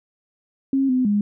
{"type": "tone with pitch steps", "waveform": "sine", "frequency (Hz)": [270.3, 254.8, 205.8], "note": ["C#4", "C4", "G#3"], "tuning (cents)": [-44, -46, -16], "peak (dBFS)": -16, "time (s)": [0.73, 1.21], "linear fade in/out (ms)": 2, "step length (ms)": 160, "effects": []}